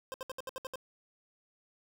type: tone bursts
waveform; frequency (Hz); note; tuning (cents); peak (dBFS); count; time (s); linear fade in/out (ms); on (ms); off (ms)
25% pulse; 523.3; C5; 0; -34; 8; 0.12-0.757; 0; 21; 67
effects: none